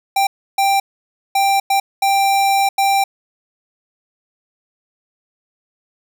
square tone bursts at uneven times, 787 Hz, G5, 7 cents sharp, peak -13 dBFS, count 6, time 0.16-0.27 / 0.58-0.8 / 1.35-1.6 / 1.7-1.8 / 2.02-2.69 / 2.78-3.04 s, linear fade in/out 5 ms, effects none

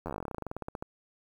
slowing click train, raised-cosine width 1 ms, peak -22 dBFS, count 24, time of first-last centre 0.06-0.825 s, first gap 11 ms, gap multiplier 1.09, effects 9-bit

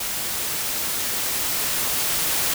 white noise with level ramp, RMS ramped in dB -27 to -22 dBFS, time 0-2.54 s, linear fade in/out 5 ms, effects none

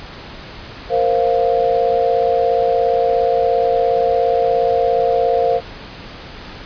sine chord, Bb suspended second, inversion none, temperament equal, 466.2 / 523.3 / 698.5 Hz, Bb4 / C5 / F5, 0 / 0 / 0 cents, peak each -17 dBFS, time 0.89-5.61 s, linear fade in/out 50 ms, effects pink hiss -34 dBFS RMS until 6.65 s + resampled to 11025 Hz

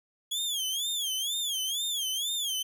sawtooth tone with vibrato, 3322 Hz, G#7, in tune, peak -26 dBFS, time 0.31-2.63 s, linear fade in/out 10 ms, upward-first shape sine, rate 2.1 Hz, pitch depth 160 cents each way, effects none

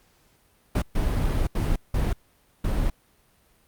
brown noise bursts at uneven times, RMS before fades -23 dBFS, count 5, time 0.75-0.82 / 0.95-1.47 / 1.55-1.76 / 1.94-2.13 / 2.64-2.9 s, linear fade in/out 5 ms, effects pink hiss -62 dBFS RMS until 3.67 s + Opus 48 kbps

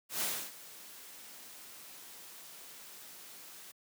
white noise with ADSR envelope, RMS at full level -33 dBFS, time 0.09-3.72 s, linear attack 120 ms, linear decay 300 ms, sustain -18 dB, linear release 11 ms, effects high-pass 150 Hz 12 dB/octave

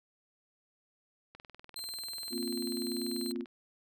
click train, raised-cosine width 0.3 ms, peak -34 dBFS, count 44, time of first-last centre 1.35-3.458 s, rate 20.4 Hz
sawtooth tone, 4126 Hz, C8, 25 cents flat, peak -36 dBFS, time 1.76-3.32 s, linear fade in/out 2 ms
sine chord, Bb suspended second, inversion none, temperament just, 233.1 / 262.2 / 349.6 Hz, Bb3 / C4 / F4, 0 / +4 / +2 cents, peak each -38 dBFS, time 2.3-3.46 s, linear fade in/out 50 ms
effects none

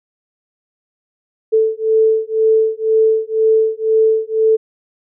sine beating tone pair, 440 / 442 Hz, A4 / A4, 0 / +8 cents, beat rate 2 Hz, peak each -14 / -14 dBFS, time 1.52-4.57 s, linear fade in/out 20 ms, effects none

